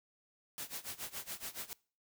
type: noise with tremolo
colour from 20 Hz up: white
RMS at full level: -41 dBFS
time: 0.58-1.73 s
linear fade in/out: 0 ms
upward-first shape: sine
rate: 7.1 Hz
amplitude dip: 90%
effects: noise-tail reverb RT60 0.4 s tail -23 dB re dry